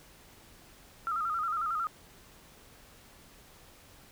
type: tone with vibrato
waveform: sine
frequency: 1300 Hz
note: E6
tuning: 24 cents flat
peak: -29 dBFS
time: 1.07-1.87 s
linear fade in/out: 0 ms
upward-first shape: square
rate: 11 Hz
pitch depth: 76 cents each way
effects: pink hiss -56 dBFS RMS until 4.11 s